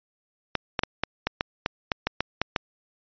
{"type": "clicks", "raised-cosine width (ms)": 0.3, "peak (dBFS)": -7, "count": 12, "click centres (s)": [0.553, 0.792, 0.835, 1.036, 1.27, 1.409, 1.661, 1.918, 2.07, 2.206, 2.416, 2.562], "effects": ["resampled to 11025 Hz"]}